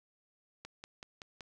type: click train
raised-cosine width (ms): 0.2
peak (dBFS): -28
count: 5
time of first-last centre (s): 0.65-1.408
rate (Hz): 5.28
effects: none